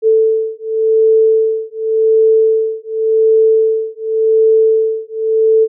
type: beating tone pair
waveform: sine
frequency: 441.7 / 442.59 Hz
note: A4 / A4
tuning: +7 / +10 cents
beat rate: 0.89 Hz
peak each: -12 dBFS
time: 0.02-5.68 s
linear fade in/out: 50 ms
effects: none